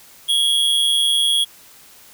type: tone with amplitude modulation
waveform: square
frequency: 3300 Hz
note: G#7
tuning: 12 cents flat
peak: -12 dBFS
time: 0.28-1.45 s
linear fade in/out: 20 ms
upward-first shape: sine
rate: 140 Hz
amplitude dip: 70%
effects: white hiss -46 dBFS RMS until 2.13 s